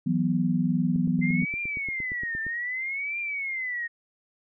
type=chord; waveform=sine; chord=E suspended second; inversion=none; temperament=equal; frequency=164.81 / 185 / 246.9 Hz; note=E3 / F#3 / B3; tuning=0 / 0 / 0 cents; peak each=-26 dBFS; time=0.06-1.45 s; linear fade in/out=10 ms
type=click train; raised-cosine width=3 ms; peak=-27 dBFS; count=14; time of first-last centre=0.96-2.466 s; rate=8.63 Hz
type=tone with vibrato; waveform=sine; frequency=2066 Hz; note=C7; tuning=22 cents flat; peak=-28 dBFS; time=1.21-3.88 s; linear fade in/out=20 ms; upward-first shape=triangle; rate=0.63 Hz; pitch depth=260 cents each way
effects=none